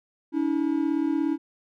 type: tone pair together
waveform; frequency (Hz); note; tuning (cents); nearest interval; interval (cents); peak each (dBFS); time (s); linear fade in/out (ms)
triangle; 285.2 / 322.1; C#4 / E4; +49 / -40; major second; 211; -23; 0.32-1.38; 50
effects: none